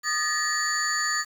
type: tone cluster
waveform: sine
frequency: 1226 / 1726 / 1887 / 4537 / 6930 Hz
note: D#6 / A6 / A#6 / C#8 / A8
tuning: -26 / -34 / +21 / +39 / -27 cents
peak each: -29 dBFS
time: 0.03-1.25 s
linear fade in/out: 50 ms
effects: tanh soft clip ceiling -16 dBFS + 8-bit